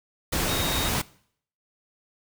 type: tone in noise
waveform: sine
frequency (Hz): 3741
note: A#7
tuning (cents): +5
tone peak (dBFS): -31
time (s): 0.48-0.89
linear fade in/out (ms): 10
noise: pink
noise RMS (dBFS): -26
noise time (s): 0.32-1.02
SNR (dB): -8
effects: noise-tail reverb RT60 0.6 s tail -21 dB re dry